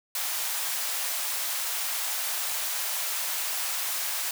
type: high-pass noise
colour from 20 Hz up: white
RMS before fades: -30 dBFS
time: 0.15-4.31 s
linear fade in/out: 2 ms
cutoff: 610 Hz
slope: 24 dB/octave
effects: none